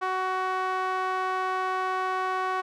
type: tone with band-pass filter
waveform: sawtooth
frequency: 373.7 Hz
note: F#4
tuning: 17 cents sharp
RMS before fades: -28 dBFS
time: 0.01-2.62 s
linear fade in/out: 20 ms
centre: 1100 Hz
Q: 2.1
effects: none